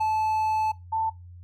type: tone pair in turn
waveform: triangle / sine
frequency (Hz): 870 / 887.8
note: A5 / A5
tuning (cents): -20 / +15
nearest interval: unison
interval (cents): 35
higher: second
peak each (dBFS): -20 / -23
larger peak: first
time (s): 0-0.72 / 0.92-1.1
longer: first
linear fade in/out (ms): 10
effects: noise-tail reverb RT60 0.2 s tail -18 dB re dry + added 88 Hz sine -42 dBFS peak until 1.43 s